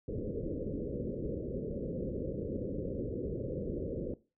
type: low-pass noise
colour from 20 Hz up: white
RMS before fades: -37 dBFS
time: 0.08-4.14 s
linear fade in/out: 2 ms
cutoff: 550 Hz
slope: 96 dB/octave
effects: noise-tail reverb RT60 0.3 s tail -18 dB re dry